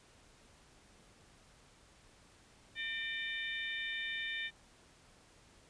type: harmonic tone with a mistuned harmonic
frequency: 604 Hz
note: D5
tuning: 48 cents sharp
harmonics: 3 / 4 / 5 / 6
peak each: -40 / -42 / -47 / -43 dBFS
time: 2.75-4.51 s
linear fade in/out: 50 ms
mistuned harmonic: 4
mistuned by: -46 cents
effects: pink hiss -63 dBFS RMS until 5.69 s + resampled to 22050 Hz